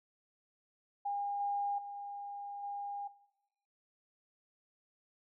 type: tone with level steps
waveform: sine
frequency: 809 Hz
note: G#5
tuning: 46 cents flat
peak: -33 / -31 / -40 / -37 dBFS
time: 1.05-3.08 s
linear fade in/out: 10 ms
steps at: 1.4 / 1.78 / 2.63 s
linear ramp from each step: 5 ms
effects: noise-tail reverb RT60 1.0 s tail -19 dB re dry